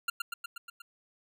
25% pulse tone with echo, 1390 Hz, F6, 9 cents flat, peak -24 dBFS, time 0.08-0.1 s, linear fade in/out 5 ms, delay 120 ms, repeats 6, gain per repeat -3 dB, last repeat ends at 0.82 s, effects none

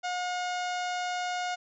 harmonic tone, 720 Hz, F#5, 47 cents flat, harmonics 1 / 2 / 3 / 4 / 5 / 6 / 7 / 8 / 9 / 10, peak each -31 / -37 / -41 / -43 / -45 / -47 / -48 / -49 / -50 / -51 dBFS, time 0.03-1.56 s, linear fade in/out 20 ms, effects none

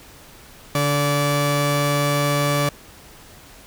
sawtooth tone pair together, 144.6 / 578.4 Hz, D3 / D5, -27 / -27 cents, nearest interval 2 octaves, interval 2400 cents, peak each -16 dBFS, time 0.75-2.69 s, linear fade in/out 2 ms, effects pink hiss -45 dBFS RMS until 3.66 s

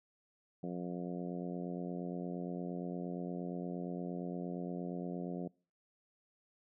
harmonic tone, 88.6 Hz, F2, 25 cents sharp, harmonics 2 / 3 / 4 / 5 / 6 / 7 / 8, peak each -40 / -44 / -46 / -48 / -50 / -51 / -52 dBFS, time 0.63-5.48 s, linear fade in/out 5 ms, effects noise-tail reverb RT60 0.4 s tail -26 dB re dry

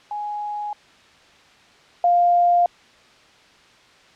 sine tone pair in turn, 833 / 700.5 Hz, G#5 / F5, +5 / +5 cents, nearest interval minor third, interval 300 cents, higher first, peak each -25 / -13 dBFS, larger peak second, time 0.11-0.73 / 2.04-2.66 s, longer neither, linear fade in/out 2 ms, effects white hiss -51 dBFS RMS until 4.15 s + low-pass 4000 Hz 12 dB/octave

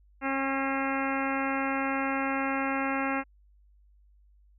harmonic tone with a mistuned harmonic, 271.1 Hz, C#4, 38 cents flat, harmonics 1 / 2 / 3 / 4 / 5 / 6 / 7 / 8 / 9 / 10, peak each -31 / -36 / -34 / -37 / -36 / -37 / -41 / -37 / -41 / -42 dBFS, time 0.21-3.24 s, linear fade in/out 50 ms, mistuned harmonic 8, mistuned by -40 cents, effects added 50 Hz sine -57 dBFS peak until 4.58 s

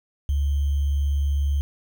sine tone with sample-and-hold, 71 Hz, C#2, 42 cents sharp, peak -19 dBFS, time 0.29-1.61 s, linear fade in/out 0 ms, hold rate 3150 Hz, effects none

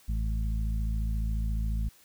harmonic tone, 54.3 Hz, A1, 22 cents flat, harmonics 1 / 2 / 3 / 4, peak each -27 / -37 / -40 / -42 dBFS, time 0.08-1.89 s, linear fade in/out 10 ms, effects white hiss -59 dBFS RMS until 2.04 s

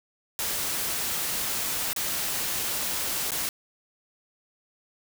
white noise with dropouts, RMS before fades -29 dBFS, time 0.39-3.49 s, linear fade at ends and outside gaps 1 ms, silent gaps 1.931-1.962 / 3.307-3.318 s, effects none

